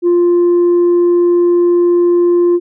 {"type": "tone", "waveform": "sine", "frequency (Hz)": 349.2, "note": "F4", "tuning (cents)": 0, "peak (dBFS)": -5, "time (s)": [0.02, 2.6], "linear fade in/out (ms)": 50, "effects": ["tanh soft clip ceiling -6 dBFS"]}